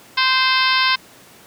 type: harmonic tone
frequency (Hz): 520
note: C5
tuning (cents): -11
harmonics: 2 / 3 / 4 / 5 / 6 / 7 / 8 / 9 / 10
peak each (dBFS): -19 / -21 / -22 / -23 / -24 / -24 / -25 / -26 / -26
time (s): 0.17-0.96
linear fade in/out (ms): 10
effects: pink hiss -45 dBFS RMS until 1.46 s + high-pass 150 Hz 12 dB/octave